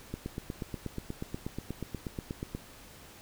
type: click train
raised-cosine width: 3 ms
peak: -22 dBFS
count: 21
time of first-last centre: 0.14-2.55 s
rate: 8.3 Hz
effects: pink hiss -52 dBFS RMS until 3.21 s